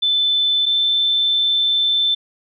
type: tone pair in turn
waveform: sine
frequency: 3520 / 3538 Hz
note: A7 / A7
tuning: 0 / +9 cents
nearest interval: unison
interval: 9 cents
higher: second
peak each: -14 dBFS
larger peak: neither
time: 0.02-0.66 / 0.66-2.15 s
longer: second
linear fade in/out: 10 ms
effects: none